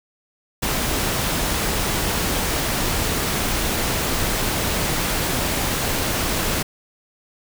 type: noise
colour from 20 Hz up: pink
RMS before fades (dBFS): -22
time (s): 0.62-6.63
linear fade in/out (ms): 10
effects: none